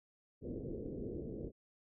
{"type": "low-pass noise", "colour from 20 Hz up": "white", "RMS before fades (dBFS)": -43, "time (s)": [0.41, 1.52], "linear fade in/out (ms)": 50, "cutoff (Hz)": 480, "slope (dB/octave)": 48, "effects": []}